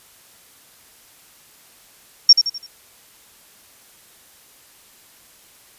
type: tone with echo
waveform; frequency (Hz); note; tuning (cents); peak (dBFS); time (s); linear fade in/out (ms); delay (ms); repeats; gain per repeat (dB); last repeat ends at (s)
sine; 5520; F8; -21; -3; 2.29-2.33; 5; 84; 4; -8; 2.666
effects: white hiss -50 dBFS RMS until 5.78 s + resampled to 32000 Hz